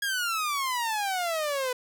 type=exponential sweep; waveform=sawtooth; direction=down; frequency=1661.2 to 493.9 Hz; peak=-23 dBFS; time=0.02-1.73 s; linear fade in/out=5 ms; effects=none